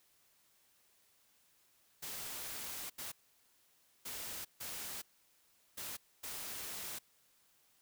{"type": "noise bursts at uneven times", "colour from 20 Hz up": "white", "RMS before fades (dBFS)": -44, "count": 6, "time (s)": [[2.02, 2.9], [2.98, 3.12], [4.05, 4.45], [4.6, 5.02], [5.77, 5.97], [6.23, 6.99]], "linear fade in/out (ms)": 10, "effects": ["white hiss -71 dBFS RMS until 7.81 s"]}